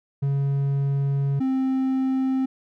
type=tone pair in turn; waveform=triangle; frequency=139.2 / 263.2 Hz; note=C#3 / C4; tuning=+8 / +10 cents; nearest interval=major seventh; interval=1102 cents; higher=second; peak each=-18 dBFS; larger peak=neither; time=0.22-1.4 / 1.4-2.46 s; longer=first; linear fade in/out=10 ms; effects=none